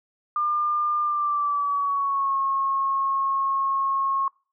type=tone with pitch glide; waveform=sine; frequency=1200 to 1087.8 Hz; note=D6 to C#6; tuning=+37 to -33 cents; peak=-21 dBFS; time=0.36-4.28 s; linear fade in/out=2 ms; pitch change=-170 cents; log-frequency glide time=1.02-2.37 s; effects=noise-tail reverb RT60 0.4 s tail -26 dB re dry